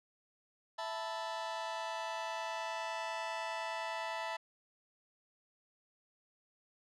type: chord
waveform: sawtooth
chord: E suspended fourth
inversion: none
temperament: just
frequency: 659.3 / 879 / 988.9 Hz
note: E5 / A5 / B5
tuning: 0 / -2 / +2 cents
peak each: -38 / -37 / -39 dBFS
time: 0.78-4.37 s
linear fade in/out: 10 ms
effects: low-pass 5000 Hz 12 dB/octave